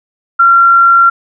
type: tone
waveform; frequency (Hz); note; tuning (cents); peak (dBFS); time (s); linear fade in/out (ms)
sine; 1372; F6; -31; -3; 0.39-1.1; 10
effects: none